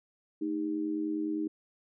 sine tone with amplitude modulation, 311.1 Hz, D#4, in tune, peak -26 dBFS, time 0.41-1.48 s, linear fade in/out 10 ms, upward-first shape sine, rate 89.9 Hz, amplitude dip 75%, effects none

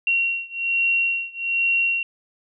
sine beating tone pair, 2742 / 2743.2 Hz, F7 / F7, -32 / -32 cents, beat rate 1.2 Hz, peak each -22 / -23 dBFS, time 0.07-2.03 s, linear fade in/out 2 ms, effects none

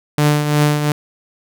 sawtooth tone with tremolo, 148.5 Hz, D3, 20 cents sharp, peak -6 dBFS, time 0.18-0.92 s, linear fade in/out 2 ms, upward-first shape triangle, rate 2.8 Hz, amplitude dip 60%, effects none

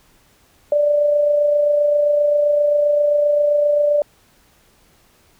sine tone with amplitude modulation, 587.3 Hz, D5, in tune, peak -11 dBFS, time 0.72-4.02 s, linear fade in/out 2 ms, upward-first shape sine, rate 27.6 Hz, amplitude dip 35%, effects pink hiss -55 dBFS RMS until 5.39 s

